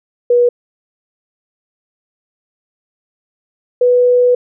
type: tone pair in turn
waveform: sine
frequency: 484.5 / 493 Hz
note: B4 / B4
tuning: -33 / -3 cents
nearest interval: unison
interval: 30 cents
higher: second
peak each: -7 dBFS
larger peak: neither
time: 0.3-0.49 / 3.81-4.35 s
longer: second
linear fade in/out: 5 ms
effects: none